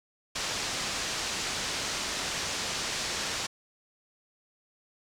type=low-pass noise; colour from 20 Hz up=white; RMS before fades=-33 dBFS; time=0.35-3.47 s; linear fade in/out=10 ms; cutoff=6800 Hz; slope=24 dB/octave; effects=none